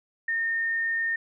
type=tone; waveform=sine; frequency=1827 Hz; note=A#6; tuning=35 cents flat; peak=-24 dBFS; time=0.28-1.16 s; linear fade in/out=5 ms; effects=none